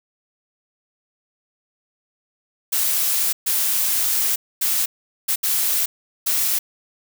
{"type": "noise bursts at uneven times", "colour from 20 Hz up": "blue", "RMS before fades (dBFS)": -20, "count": 6, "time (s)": [[2.72, 3.33], [3.46, 4.36], [4.61, 4.86], [5.28, 5.36], [5.43, 5.86], [6.26, 6.59]], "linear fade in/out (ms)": 10, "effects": []}